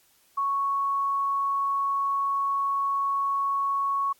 sine tone, 1108.7 Hz, C#6, in tune, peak -23 dBFS, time 0.37-4.13 s, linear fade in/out 10 ms, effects white hiss -62 dBFS RMS until 4.19 s + AAC 64 kbps

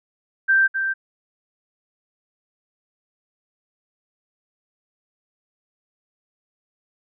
sine tone with echo, 1568 Hz, G6, in tune, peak -13 dBFS, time 0.48-0.68 s, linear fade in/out 20 ms, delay 260 ms, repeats 1, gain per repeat -7 dB, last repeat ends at 0.94 s, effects none

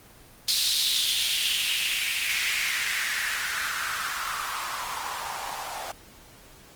blue noise with band-pass filter sweep, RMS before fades -27 dBFS, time 0.48-5.92 s, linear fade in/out 5 ms, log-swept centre 4200 to 730 Hz, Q 3.5, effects pink hiss -51 dBFS RMS until 6.75 s + Opus 24 kbps

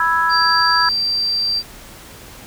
sine chord, E major, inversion second, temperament equal, 987.8 / 1318.5 / 1661.2 Hz, B5 / E6 / G#6, 0 / 0 / 0 cents, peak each -18 dBFS, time 0-0.89 s, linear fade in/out 2 ms
sine tone, 4699 Hz, D8, in tune, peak -16 dBFS, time 0.29-1.63 s, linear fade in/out 50 ms
effects pink hiss -39 dBFS RMS until 2.46 s

